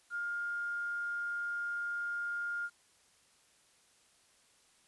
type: tone with quantisation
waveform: sine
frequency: 1411 Hz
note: F6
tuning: 17 cents sharp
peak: -34 dBFS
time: 0.1-2.7 s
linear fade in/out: 50 ms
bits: 10
effects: white hiss -67 dBFS RMS until 4.87 s + resampled to 24000 Hz